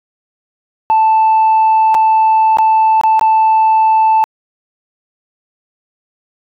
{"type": "tone with dropouts", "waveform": "sine", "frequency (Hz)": 880, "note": "A5", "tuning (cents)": 0, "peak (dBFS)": -5, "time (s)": [0.9, 4.24], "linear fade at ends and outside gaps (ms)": 0, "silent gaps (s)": [[1.944, 1.949], [2.571, 2.586], [3.012, 3.036], [3.194, 3.212]], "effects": ["tanh soft clip ceiling -5 dBFS"]}